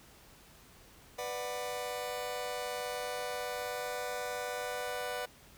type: chord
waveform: sawtooth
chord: B minor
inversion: none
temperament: just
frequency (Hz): 493.9 / 592.7 / 740.8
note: B4 / D5 / F#5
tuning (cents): 0 / +16 / +2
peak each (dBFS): -35 / -37 / -37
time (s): 1.18-5.26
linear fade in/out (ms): 10
effects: pink hiss -58 dBFS RMS until 5.57 s